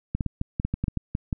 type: clicks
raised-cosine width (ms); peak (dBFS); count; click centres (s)
5; -13; 12; 0.15 / 0.208 / 0.263 / 0.414 / 0.599 / 0.65 / 0.74 / 0.84 / 0.882 / 0.973 / 1.151 / 1.328
effects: none